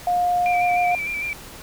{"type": "tone", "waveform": "sine", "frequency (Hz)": 711, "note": "F5", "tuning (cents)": 31, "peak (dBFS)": -17, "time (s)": [0.07, 0.95], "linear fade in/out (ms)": 2}
{"type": "tone with vibrato", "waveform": "sine", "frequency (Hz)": 2349, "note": "D7", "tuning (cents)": 0, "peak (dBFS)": -24, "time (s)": [0.46, 1.33], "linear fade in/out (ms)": 0, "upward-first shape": "square", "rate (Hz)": 6.6, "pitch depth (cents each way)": 27}
{"effects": ["pink hiss -40 dBFS RMS until 1.62 s"]}